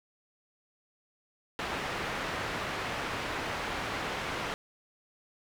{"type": "low-pass noise", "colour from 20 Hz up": "white", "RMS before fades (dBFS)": -35, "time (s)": [1.59, 4.54], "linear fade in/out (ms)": 0, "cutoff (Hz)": 2000, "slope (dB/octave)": 12, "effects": []}